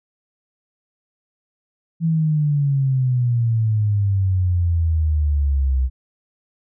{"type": "exponential sweep", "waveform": "sine", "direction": "down", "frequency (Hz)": [166.3, 63.4], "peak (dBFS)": -15, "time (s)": [2, 5.9], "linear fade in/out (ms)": 50, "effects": []}